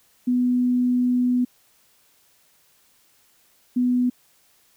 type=tone pair in turn; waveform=sine; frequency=247.9 / 247.9 Hz; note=B3 / B3; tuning=+7 / +7 cents; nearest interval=unison; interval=0 cents; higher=neither; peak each=-17 dBFS; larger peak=neither; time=0.27-1.45 / 3.76-4.1 s; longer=first; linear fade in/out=10 ms; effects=white hiss -60 dBFS RMS until 4.76 s